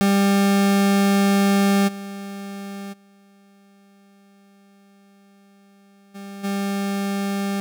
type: tone with level steps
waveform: 40% pulse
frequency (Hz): 198.4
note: G3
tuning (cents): +21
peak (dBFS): -14 / -30 / -50 / -33 / -21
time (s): 0.01-7.6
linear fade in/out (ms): 0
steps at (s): 1.87 / 2.92 / 6.14 / 6.43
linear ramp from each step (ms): 20
effects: none